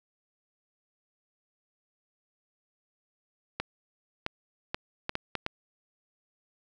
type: clicks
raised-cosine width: 0.3 ms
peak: -14 dBFS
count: 7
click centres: 3.6 / 4.264 / 4.745 / 5.094 / 5.154 / 5.353 / 5.464 s
effects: none